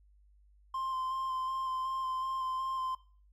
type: tone with vibrato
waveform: triangle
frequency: 1046.5 Hz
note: C6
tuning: in tune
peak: -31 dBFS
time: 0.74-2.95 s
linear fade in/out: 5 ms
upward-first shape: square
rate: 2.7 Hz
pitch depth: 13 cents each way
effects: noise-tail reverb RT60 0.4 s tail -18 dB re dry + added 50 Hz sine -60 dBFS peak until 3.32 s